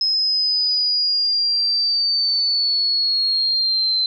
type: linear sweep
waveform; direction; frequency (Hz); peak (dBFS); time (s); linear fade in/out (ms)
sine; down; 5140 to 4071; -16; 0.01-4.06; 2
effects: none